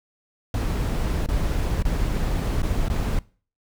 brown noise with dropouts, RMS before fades -23 dBFS, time 0.54-3.19 s, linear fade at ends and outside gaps 2 ms, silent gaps 1.262-1.287 / 1.825-1.851 / 2.62-2.63 / 2.884-2.899 s, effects noise-tail reverb RT60 0.4 s tail -22 dB re dry

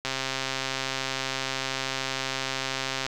click train, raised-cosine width 0.2 ms, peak -11 dBFS, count 402, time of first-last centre 0.05-3.065 s, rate 133 Hz, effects none

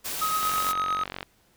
white noise, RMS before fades -32 dBFS, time 0.04-0.73 s, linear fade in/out 20 ms
triangle tone with tremolo, 1266 Hz, D#6, 30 cents sharp, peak -21 dBFS, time 0.21-1.04 s, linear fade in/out 10 ms, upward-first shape sine, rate 8.8 Hz, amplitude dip 35%
click train, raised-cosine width 0.3 ms, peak -17 dBFS, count 38, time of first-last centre 0.43-1.229 s, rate 46.3 Hz
effects pink hiss -63 dBFS RMS until 1.56 s

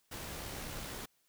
pink noise with amplitude modulation, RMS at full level -42 dBFS, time 0.11-1.06 s, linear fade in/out 10 ms, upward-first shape sine, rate 68.4 Hz, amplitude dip 25%, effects white hiss -74 dBFS RMS until 1.28 s

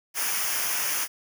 white noise with comb filter, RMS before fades -27 dBFS, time 0.14-1.08 s, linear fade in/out 50 ms, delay 0.25 ms, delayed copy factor -0.7, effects none

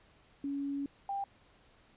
sine tone pair in turn, 280.5 / 793.4 Hz, C#4 / G5, +21 / +21 cents, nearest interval octave + tritone, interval 1800 cents, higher second, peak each -33 / -33 dBFS, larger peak neither, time 0.44-0.86 / 1.09-1.24 s, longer first, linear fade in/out 2 ms, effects pink hiss -64 dBFS RMS until 1.96 s + resampled to 8000 Hz

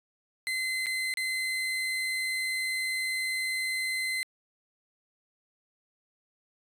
35% pulse tone with dropouts, 2055 Hz, C7, 32 cents flat, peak -27 dBFS, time 0.47-4.23 s, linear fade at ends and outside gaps 0 ms, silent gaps 0.86-0.867 / 1.139-1.172 s, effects resampled to 32000 Hz

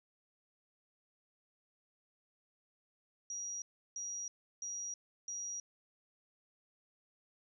sine tone bursts, 5750 Hz, F8, 50 cents sharp, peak -39 dBFS, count 4, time 3.3-5.6 s, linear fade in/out 2 ms, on 320 ms, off 340 ms, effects none

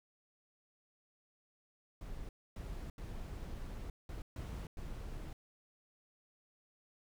brown noise bursts at uneven times, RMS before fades -44 dBFS, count 6, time 2.01-2.29 / 2.56-2.9 / 2.98-3.9 / 4.09-4.22 / 4.36-4.67 / 4.77-5.33 s, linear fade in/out 2 ms, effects none

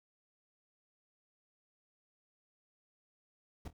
brown noise with echo, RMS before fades -41 dBFS, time 3.65-3.68 s, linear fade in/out 5 ms, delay 25 ms, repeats 2, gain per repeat -13 dB, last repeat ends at 3.73 s, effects none

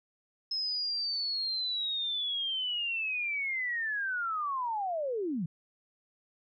sine linear sweep, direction down, 5180 to 146.83 Hz, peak -30 dBFS, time 0.51-5.46 s, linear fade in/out 5 ms, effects none

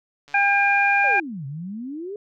click train, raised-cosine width 0.2 ms, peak -30 dBFS, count 133, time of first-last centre 0.28-1.197 s, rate 144 Hz
harmonic tone, 803 Hz, G5, 41 cents sharp, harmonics 1 / 2 / 3, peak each -20 / -20 / -20 dBFS, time 0.34-1.2 s, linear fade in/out 5 ms
sine exponential two-way sweep, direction down then up, 622.3 to 131.8 to 425.6 Hz, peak -29 dBFS, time 1.04-2.16 s, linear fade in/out 2 ms, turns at 1.46 s
effects none

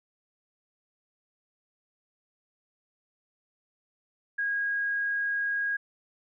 sine tone, 1639 Hz, G#6, 23 cents flat, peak -26 dBFS, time 4.38-5.77 s, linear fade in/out 10 ms, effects none

